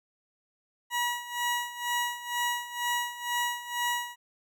20% pulse tone with tremolo, 964 Hz, B5, 42 cents flat, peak -21 dBFS, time 0.9-4.16 s, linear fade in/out 50 ms, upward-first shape sine, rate 2.1 Hz, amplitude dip 80%, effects none

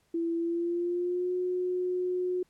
sine tone with pitch glide, 334.6 to 362.8 Hz, E4 to F#4, +26 to -34 cents, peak -27 dBFS, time 0.14-2.43 s, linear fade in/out 5 ms, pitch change +140 cents, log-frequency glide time 0.36-1.33 s, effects pink hiss -70 dBFS RMS until 2.49 s + low-pass 12000 Hz 12 dB/octave

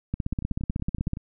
two click trains, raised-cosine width 5 ms, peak -22 / -14 dBFS, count 10 / 17, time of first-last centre 0.33-1.171 / 0.14-1.134 s, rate 10.7 / 16.1 Hz, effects none

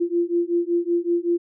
sine beating tone pair, 342.2 / 347.5 Hz, F4 / F4, -35 / -9 cents, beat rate 5.3 Hz, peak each -22 dBFS, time 0-1.38 s, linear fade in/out 20 ms, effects none

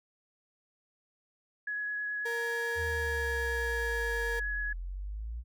sine tone with vibrato, 1681 Hz, G#6, 20 cents sharp, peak -32 dBFS, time 1.67-4.73 s, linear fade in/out 5 ms, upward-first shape triangle, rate 9.3 Hz, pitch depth 11 cents each way
35% pulse tone, 466.2 Hz, A#4, in tune, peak -33 dBFS, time 2.25-4.4 s, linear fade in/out 10 ms
sine exponential two-way sweep, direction down then up, 82.41 to 41.18 to 60.2 Hz, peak -35 dBFS, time 2.75-5.44 s, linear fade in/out 50 ms, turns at 4.69 s
effects none

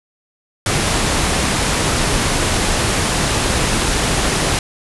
pink low-pass noise, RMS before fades -17 dBFS, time 0.66-4.59 s, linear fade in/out 2 ms, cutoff 11000 Hz, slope 96 dB/octave, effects none

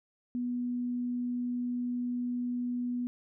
sine tone, 244.9 Hz, B3, 14 cents flat, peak -30 dBFS, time 0.35-3.07 s, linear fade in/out 0 ms, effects none

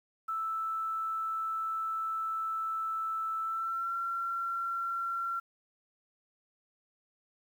sine tone with pitch glide, 1318.5 to 1364.2 Hz, E6 to F6, 0 to -41 cents, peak -31 dBFS, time 0.28-5.4 s, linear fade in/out 10 ms, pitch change +59 cents, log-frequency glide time 3.41-3.94 s, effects 10-bit

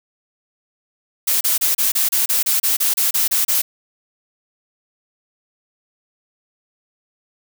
blue noise bursts, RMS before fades -17 dBFS, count 14, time 1.27-3.62 s, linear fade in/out 10 ms, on 140 ms, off 30 ms, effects none

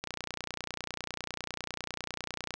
click train, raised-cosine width 0.2 ms, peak -18 dBFS, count 76, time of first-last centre 0.04-2.54 s, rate 30 Hz, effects none

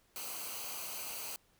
white noise with comb filter, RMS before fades -42 dBFS, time 0.16-1.36 s, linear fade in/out 0 ms, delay 0.56 ms, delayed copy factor -0.65, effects pink hiss -70 dBFS RMS until 1.59 s

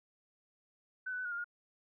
sine tone with pitch steps, 1512 / 1490 / 1505 / 1441 / 1401 / 1427 Hz, F#6 / F#6 / F#6 / F#6 / F6 / F6, +37 / +12 / +29 / -46 / +5 / +37 cents, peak -36 dBFS, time 1.06-1.444 s, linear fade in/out 10 ms, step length 64 ms, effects none

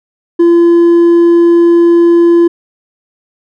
sine tone with hard clipping, 341.2 Hz, F4, 40 cents flat, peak -4 dBFS, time 0.39-2.48 s, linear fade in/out 10 ms, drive 2 dB, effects none

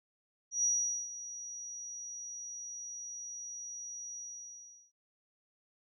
sine tone with ADSR envelope, 5790 Hz, F#8, 38 cents flat, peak -26 dBFS, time 0.51-4.92 s, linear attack 130 ms, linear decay 440 ms, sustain -15 dB, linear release 740 ms, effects none

